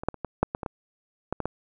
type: clicks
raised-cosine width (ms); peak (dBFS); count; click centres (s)
1; -21 / -8 / -27 / -16 / -6 / -14 / -18 / -16 / -13 / -15 / -13; 11; 0.035 / 0.086 / 0.143 / 0.247 / 0.43 / 0.549 / 0.632 / 0.662 / 1.326 / 1.403 / 1.456
effects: none